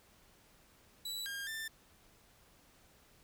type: tone with pitch steps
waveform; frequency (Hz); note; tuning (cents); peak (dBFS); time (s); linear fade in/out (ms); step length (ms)
sawtooth; 3939 / 1613 / 1782; B7 / G6 / A6; -5 / +49 / +22; -36; 1.05-1.68; 5; 210
effects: pink hiss -65 dBFS RMS until 3.23 s